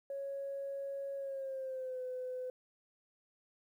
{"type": "tone with pitch glide", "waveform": "sine", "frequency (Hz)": [553, 507.1], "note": ["C#5", "B4"], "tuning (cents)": [-4, 46], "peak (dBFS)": -37, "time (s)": [0.1, 2.5], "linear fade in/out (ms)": 2, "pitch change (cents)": -150, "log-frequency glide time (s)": [1.16, 2.02], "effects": ["tanh soft clip ceiling -33 dBFS", "12-bit"]}